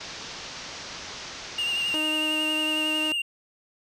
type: low-pass noise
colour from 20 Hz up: white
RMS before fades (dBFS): -39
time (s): 0-1.96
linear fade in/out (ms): 10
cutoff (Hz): 6200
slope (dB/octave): 48
type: tone with vibrato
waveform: triangle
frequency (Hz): 2806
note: F7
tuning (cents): +8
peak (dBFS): -23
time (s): 1.58-3.22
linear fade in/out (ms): 5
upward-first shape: triangle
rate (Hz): 11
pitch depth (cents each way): 40
type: tone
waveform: sawtooth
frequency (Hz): 309.2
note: D#4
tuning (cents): -11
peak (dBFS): -25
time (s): 1.94-3.12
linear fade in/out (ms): 0
effects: resampled to 32000 Hz